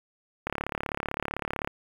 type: click train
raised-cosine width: 0.5 ms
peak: -14 dBFS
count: 44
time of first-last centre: 0.47-1.674 s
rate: 35.7 Hz
effects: 7-bit